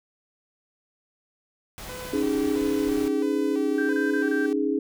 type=noise; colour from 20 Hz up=pink; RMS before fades=-39 dBFS; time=1.78-3.08 s; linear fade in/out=0 ms
type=tone with vibrato; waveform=sawtooth; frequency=440 Hz; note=A4; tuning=in tune; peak=-33 dBFS; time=1.89-4.53 s; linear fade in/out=2 ms; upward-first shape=square; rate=1.5 Hz; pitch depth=230 cents each way
type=chord; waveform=sine; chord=C# suspended second; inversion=none; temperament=equal; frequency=277.2 / 311.1 / 415.3 Hz; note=C#4 / D#4 / G#4; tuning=0 / 0 / 0 cents; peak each=-26 dBFS; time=2.13-4.79 s; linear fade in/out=5 ms
type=tone bursts; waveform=sine; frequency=1568 Hz; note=G6; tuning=in tune; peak=-28 dBFS; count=4; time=3.78-4.461 s; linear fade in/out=5 ms; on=150 ms; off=27 ms
effects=none